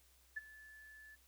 sine tone with ADSR envelope, 1737 Hz, A6, 23 cents flat, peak -37 dBFS, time 0.36-1.16 s, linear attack 12 ms, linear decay 24 ms, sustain -18 dB, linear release 19 ms, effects added 63 Hz sine -70 dBFS peak until 1.27 s + white hiss -70 dBFS RMS until 1.27 s

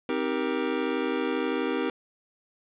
square chord, C minor seventh, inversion none, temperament just, 261.6 / 314 / 392.4 / 470.9 Hz, C4 / Eb4 / G4 / Bb4, 0 / +16 / +2 / +18 cents, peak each -32 dBFS, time 0.09-1.9 s, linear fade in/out 2 ms, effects resampled to 8000 Hz + 9-bit

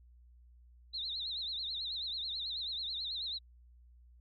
sine tone with vibrato, 3904 Hz, B7, 21 cents flat, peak -36 dBFS, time 0.93-3.39 s, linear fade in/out 20 ms, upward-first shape triangle, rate 9.2 Hz, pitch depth 180 cents each way, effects added 60 Hz sine -57 dBFS peak until 4.2 s + AAC 48 kbps

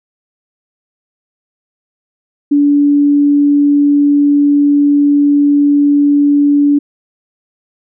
sine tone, 288.1 Hz, D4, 33 cents flat, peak -6 dBFS, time 2.51-6.79 s, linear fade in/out 10 ms, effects none

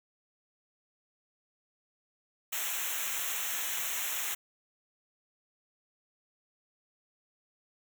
white noise with comb filter, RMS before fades -34 dBFS, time 2.52-4.35 s, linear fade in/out 10 ms, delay 0.21 ms, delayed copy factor -1, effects none

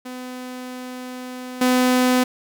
sawtooth tone with level steps, 252.4 Hz, B3, 38 cents sharp, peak -27 / -11 dBFS, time 0.05-2.24 s, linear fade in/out 10 ms, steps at 1.61 s, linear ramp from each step 5 ms, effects none

